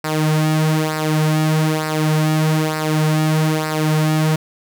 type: tone with flanger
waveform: sawtooth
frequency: 155.56 Hz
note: D#3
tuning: in tune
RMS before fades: -17 dBFS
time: 0.04-4.36 s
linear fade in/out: 5 ms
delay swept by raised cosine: 0.3 to 4.5 ms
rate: 1.1 Hz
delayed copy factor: -0.65
effects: none